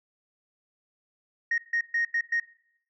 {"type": "tone bursts at uneven times", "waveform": "sine", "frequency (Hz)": 1864.7, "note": "A#6", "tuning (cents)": 0, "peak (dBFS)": -22, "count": 5, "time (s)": [[1.51, 1.58], [1.73, 1.81], [1.94, 2.05], [2.14, 2.21], [2.32, 2.4]], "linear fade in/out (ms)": 5, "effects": ["noise-tail reverb RT60 0.7 s tail -19 dB re dry", "tanh soft clip ceiling -19 dBFS"]}